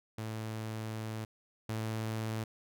sawtooth tone pair in turn, 110 / 110.46 Hz, A2 / A2, 0 / +7 cents, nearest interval unison, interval 7 cents, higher second, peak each -33 / -30 dBFS, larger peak second, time 0.18-1.25 / 1.69-2.44 s, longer first, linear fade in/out 5 ms, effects none

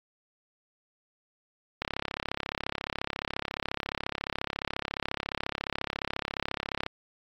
click train, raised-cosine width 0.3 ms, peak -14 dBFS, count 174, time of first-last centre 1.82-6.864 s, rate 34.3 Hz, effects AAC 64 kbps

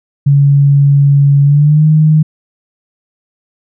sine tone with pitch glide, 141.2 to 154.87 Hz, C#3 to D#3, +32 to -8 cents, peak -4 dBFS, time 0.26-2.23 s, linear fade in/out 10 ms, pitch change +160 cents, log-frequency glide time 1.43-1.86 s, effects none

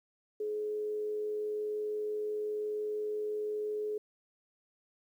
sine tone with amplitude modulation, 423.3 Hz, G#4, 33 cents sharp, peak -31 dBFS, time 0.4-3.98 s, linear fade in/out 5 ms, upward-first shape sine, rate 101 Hz, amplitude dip 25%, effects 11-bit

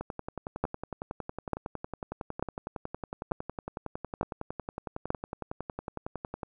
two click trains, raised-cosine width 1 ms, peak -13 / -21 dBFS, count 6 / 71, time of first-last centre 0.64-5.104 / 0.01-6.432 s, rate 1.12 / 10.9 Hz, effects none

